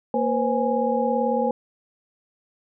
sine tone cluster, 232.9 / 488.9 / 527 / 830 Hz, A#3 / B4 / C5 / G#5, -1 / -18 / +12 / -1 cents, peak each -25 dBFS, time 0.14-1.51 s, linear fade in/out 2 ms, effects none

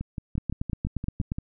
two click trains, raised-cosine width 5 ms, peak -15 / -19 dBFS, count 9 / 9, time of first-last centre 0.38-1.319 / 0.01-1.385 s, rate 8.52 / 5.82 Hz, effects none

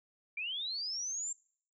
sine linear sweep, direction up, 2308 to 7459 Hz, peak -35 dBFS, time 0.37-1.33 s, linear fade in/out 5 ms, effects noise-tail reverb RT60 0.6 s tail -26 dB re dry

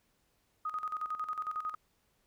sine tone with tremolo, 1249 Hz, D#6, 6 cents sharp, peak -32 dBFS, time 0.65-1.75 s, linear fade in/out 5 ms, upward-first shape square, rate 11 Hz, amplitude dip 70%, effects pink hiss -74 dBFS RMS until 2.26 s

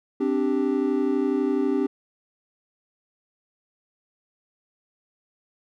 triangle chord, C suspended second, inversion none, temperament equal, 261.6 / 293.7 / 392 Hz, C4 / D4 / G4, 0 / 0 / 0 cents, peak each -23 dBFS, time 0.2-1.87 s, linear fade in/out 10 ms, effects none

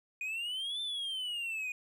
triangle exponential two-way sweep, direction up then down, 2452 to 3574 to 2452 Hz, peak -33 dBFS, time 0.21-1.72 s, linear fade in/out 2 ms, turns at 0.81 s, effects none

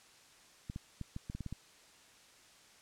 clicks, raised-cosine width 5 ms, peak -28 dBFS, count 9, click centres 0.699 / 0.761 / 1.013 / 1.164 / 1.299 / 1.35 / 1.407 / 1.463 / 1.526 s, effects white hiss -61 dBFS RMS until 2.81 s + low-pass 8000 Hz 12 dB/octave

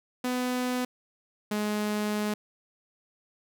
sawtooth tone pair in turn, 250.2 / 210.1 Hz, B3 / G#3, +23 / +20 cents, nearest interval minor third, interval 303 cents, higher first, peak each -23 dBFS, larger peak neither, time 0.24-0.85 / 1.51-2.34 s, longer second, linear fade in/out 5 ms, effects none

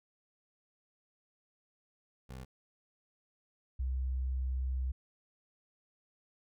20% pulse / sine tone pair in turn, 64.5 / 64.5 Hz, C2 / C2, -24 / -24 cents, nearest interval unison, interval 0 cents, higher neither, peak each -39 / -31 dBFS, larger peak second, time 2.29-2.45 / 3.79-4.92 s, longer second, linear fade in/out 10 ms, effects none

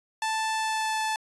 sawtooth tone with pitch glide, 880 to 873.4 Hz, A5 to A5, 0 to -13 cents, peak -22 dBFS, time 0.22-1.16 s, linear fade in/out 2 ms, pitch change -13 cents, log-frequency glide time 0.53-0.99 s, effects resampled to 24000 Hz

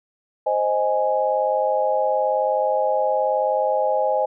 sine chord, Ab major, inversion first, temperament equal, 523.3 / 622.3 / 830.6 Hz, C5 / Eb5 / Ab5, 0 / 0 / 0 cents, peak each -22 dBFS, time 0.46-4.26 s, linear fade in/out 10 ms, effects none

